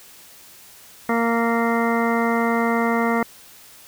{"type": "harmonic tone", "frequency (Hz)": 231.7, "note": "A#3", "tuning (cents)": -10, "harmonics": [1, 2, 3, 4, 5, 6, 8, 9], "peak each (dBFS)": [-21, -24, -26, -27, -28, -29, -30, -31], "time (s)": [1.09, 3.23], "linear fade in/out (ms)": 2, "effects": ["white hiss -46 dBFS RMS until 3.87 s"]}